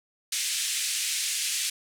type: band-pass noise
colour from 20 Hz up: white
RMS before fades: -29 dBFS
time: 0.32-1.7 s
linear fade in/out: 5 ms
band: 2100 to 9600 Hz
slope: 24 dB/octave
effects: none